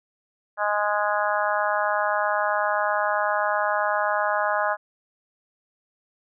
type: harmonic tone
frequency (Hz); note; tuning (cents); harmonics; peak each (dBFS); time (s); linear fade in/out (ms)
207.7; G#3; 0; 3 / 4 / 5 / 6 / 7 / 8; -26 / -27 / -28 / -29 / -29 / -30; 0.57-4.77; 50
effects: none